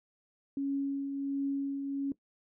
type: tone with tremolo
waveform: sine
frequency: 277.2 Hz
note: C#4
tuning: in tune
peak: -28 dBFS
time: 0.57-2.12 s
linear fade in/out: 2 ms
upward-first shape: triangle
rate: 1.4 Hz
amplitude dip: 45%
effects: noise-tail reverb RT60 0.1 s tail -18 dB re dry